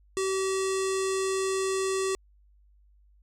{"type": "tone with low-pass filter", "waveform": "square", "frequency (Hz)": 382.7, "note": "G4", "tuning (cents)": -42, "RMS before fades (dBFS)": -28, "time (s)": [0.17, 2.15], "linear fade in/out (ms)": 0, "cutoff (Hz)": 8100, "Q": 3.4, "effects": ["added 50 Hz sine -57 dBFS peak until 3.22 s"]}